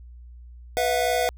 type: chord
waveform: square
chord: B suspended fourth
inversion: none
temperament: equal with one note detuned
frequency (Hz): 493.9 / 659.3 / 722.7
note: B4 / E5 / F#5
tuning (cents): 0 / 0 / -41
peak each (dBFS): -26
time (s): 0.77-1.29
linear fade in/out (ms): 0
effects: added 60 Hz sine -41 dBFS peak until 1.37 s